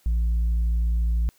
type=tone with tanh clipping; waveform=sine; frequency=57 Hz; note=A#1; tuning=38 cents flat; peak=-20 dBFS; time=0.06-1.29 s; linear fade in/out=0 ms; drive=2 dB; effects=white hiss -61 dBFS RMS until 1.38 s